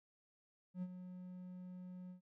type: tone with ADSR envelope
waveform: triangle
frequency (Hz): 181.7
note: F#3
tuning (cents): -31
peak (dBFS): -36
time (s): 0.74-2.21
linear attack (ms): 83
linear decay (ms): 48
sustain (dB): -10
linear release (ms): 110
effects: none